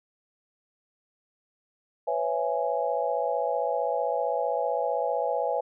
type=chord; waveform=sine; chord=C# minor seventh; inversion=third; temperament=just; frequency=498.9 / 554.4 / 665.2 / 831.5 Hz; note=B4 / C#5 / E5 / G#5; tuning=+17 / 0 / +16 / +2 cents; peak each=-30 dBFS; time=2.07-5.61 s; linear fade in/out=10 ms; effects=none